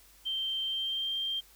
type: tone with pitch glide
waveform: sine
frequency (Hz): 3136 to 3174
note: G7 to G7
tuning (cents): 0 to +21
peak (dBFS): -30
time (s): 0.25-1.41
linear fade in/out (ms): 20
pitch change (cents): +21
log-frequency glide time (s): 0.65-1.1
effects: added 50 Hz sine -63 dBFS peak until 1.55 s + white hiss -59 dBFS RMS until 1.55 s